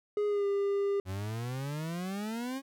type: tone with pitch glide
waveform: triangle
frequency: 415.3 to 400.2 Hz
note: G#4 to G4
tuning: 0 to +36 cents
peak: -25 dBFS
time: 0.17-1 s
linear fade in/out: 2 ms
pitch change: -64 cents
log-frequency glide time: 0.27-0.46 s
type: exponential sweep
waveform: 40% pulse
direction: up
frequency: 91.3 to 276.2 Hz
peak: -33 dBFS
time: 1.05-2.62 s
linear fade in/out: 50 ms
effects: none